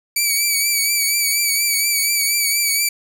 10% pulse tone with vibrato, 2293 Hz, D7, 42 cents flat, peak -7 dBFS, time 0.16-2.89 s, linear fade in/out 5 ms, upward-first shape triangle, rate 4.2 Hz, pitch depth 53 cents each way, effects none

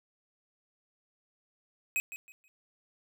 square tone with echo, 2531 Hz, D#7, 29 cents sharp, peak -28 dBFS, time 1.96-2 s, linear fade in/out 0 ms, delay 160 ms, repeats 3, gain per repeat -12 dB, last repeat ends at 2.48 s, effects none

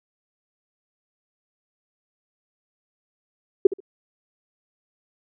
sine tone with echo, 388.8 Hz, G4, 14 cents flat, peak -7 dBFS, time 3.65-3.67 s, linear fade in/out 5 ms, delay 67 ms, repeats 2, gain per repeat -15 dB, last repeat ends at 3.804 s, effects none

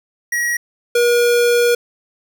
square tone pair in turn, 1907 / 479 Hz, A#6 / A#4, +39 / +47 cents, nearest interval 2 octaves, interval 2392 cents, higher first, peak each -17 / -12 dBFS, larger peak second, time 0.32-0.57 / 0.95-1.75 s, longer second, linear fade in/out 5 ms, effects none

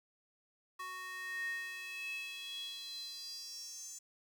square tone with high-pass filter sweep, 370 Hz, F#4, in tune, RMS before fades -44 dBFS, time 0.79-3.99 s, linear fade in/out 10 ms, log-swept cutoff 1300 to 6800 Hz, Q 8.1, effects 11-bit

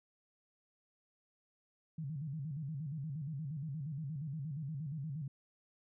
sine tone with vibrato, 147.4 Hz, D3, 7 cents sharp, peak -38 dBFS, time 1.98-5.28 s, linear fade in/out 5 ms, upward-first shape square, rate 8.5 Hz, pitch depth 140 cents each way, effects none

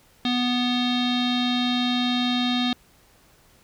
square tone with low-pass filter, 246.6 Hz, B3, 2 cents flat, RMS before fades -23 dBFS, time 0.25-2.73 s, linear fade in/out 2 ms, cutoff 3700 Hz, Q 8.1, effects pink hiss -57 dBFS RMS until 3.63 s

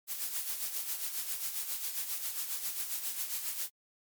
blue noise with tremolo, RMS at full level -34 dBFS, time 0.07-3.7 s, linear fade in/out 50 ms, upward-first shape sine, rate 7.4 Hz, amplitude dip 55%, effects MP3 96 kbps

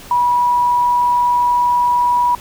sine tone, 973 Hz, B5, 26 cents flat, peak -11 dBFS, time 0.11-2.35 s, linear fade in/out 2 ms, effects pink hiss -37 dBFS RMS until 2.4 s

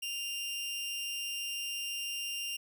sawtooth tone with amplitude modulation, 2794 Hz, F7, in tune, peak -30 dBFS, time 0.02-2.57 s, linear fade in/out 10 ms, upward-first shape sine, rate 274 Hz, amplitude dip 40%, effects none

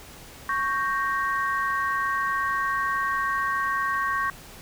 sine chord, G diminished, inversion second, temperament equal, 1108.7 / 1568 / 1864.7 Hz, Db6 / G6 / Bb6, 0 / 0 / 0 cents, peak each -25 / -29 / -30 dBFS, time 0.49-4.3 s, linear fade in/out 2 ms, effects pink hiss -45 dBFS RMS until 4.61 s

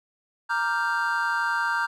triangle chord, G minor seventh, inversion first, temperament equal, 932.3 / 1174.7 / 1396.9 / 1568 Hz, Bb5 / D6 / F6 / G6, 0 / 0 / 0 / 0 cents, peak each -26 / -30 / -27 / -25 dBFS, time 0.49-1.87 s, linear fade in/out 20 ms, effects none

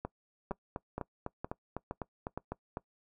two click trains, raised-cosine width 1 ms, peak -22 / -22 dBFS, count 6 / 10, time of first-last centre 0.05-2.376 / 0.51-2.771 s, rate 2.15 / 3.98 Hz, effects noise-tail reverb RT60 0.1 s tail -22 dB re dry

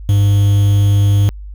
triangle tone with quantisation, 101 Hz, G#2, 48 cents flat, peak -6 dBFS, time 0.09-1.29 s, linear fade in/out 0 ms, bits 5, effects added 50 Hz sine -27 dBFS peak until 1.54 s

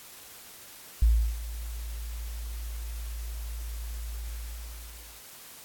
sine tone with ADSR envelope, 56 Hz, A1, 31 cents sharp, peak -16 dBFS, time 1.02-5.23 s, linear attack 4 ms, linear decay 330 ms, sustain -17 dB, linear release 970 ms, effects white hiss -48 dBFS RMS until 5.64 s + AAC 64 kbps

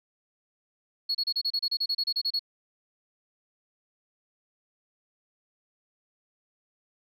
sine tone bursts, 4344 Hz, C#8, 36 cents flat, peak -23 dBFS, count 15, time 1.09-2.394 s, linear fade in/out 10 ms, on 58 ms, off 31 ms, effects tanh soft clip ceiling -21 dBFS

